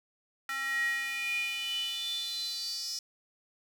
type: tone with high-pass filter sweep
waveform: square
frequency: 270.5 Hz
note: C#4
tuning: 42 cents flat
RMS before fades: -34 dBFS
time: 0.49-2.99 s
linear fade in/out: 2 ms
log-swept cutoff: 1600 to 5300 Hz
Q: 9.5
effects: none